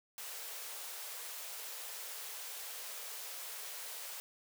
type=high-pass noise; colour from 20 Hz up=white; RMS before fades=-45 dBFS; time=0.18-4.2 s; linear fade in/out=0 ms; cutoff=410 Hz; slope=96 dB/octave; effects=none